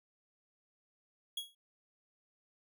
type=tone with exponential decay; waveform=45% pulse; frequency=3322 Hz; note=G#7; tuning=in tune; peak=-33 dBFS; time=1.37-1.55 s; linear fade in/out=5 ms; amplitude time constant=38 ms; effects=none